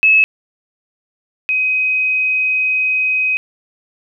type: tone pair in turn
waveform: sine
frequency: 2588 / 2520 Hz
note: E7 / D#7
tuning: -32 / +21 cents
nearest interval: unison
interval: 47 cents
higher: first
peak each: -7 / -13 dBFS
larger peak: first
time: 0.03-0.24 / 1.49-3.37 s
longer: second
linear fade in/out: 0 ms
effects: none